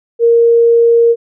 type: tone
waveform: sine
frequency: 466.2 Hz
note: A#4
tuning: in tune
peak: -5 dBFS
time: 0.19-1.16 s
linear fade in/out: 50 ms
effects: none